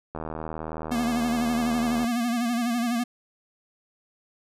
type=click train; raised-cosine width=1 ms; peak=-19 dBFS; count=151; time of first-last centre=0.15-2.044 s; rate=79.2 Hz
type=tone with vibrato; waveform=square; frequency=237.3 Hz; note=A#3; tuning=31 cents sharp; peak=-24 dBFS; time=0.91-3.04 s; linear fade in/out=10 ms; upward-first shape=sine; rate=12 Hz; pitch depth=64 cents each way
effects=resampled to 32000 Hz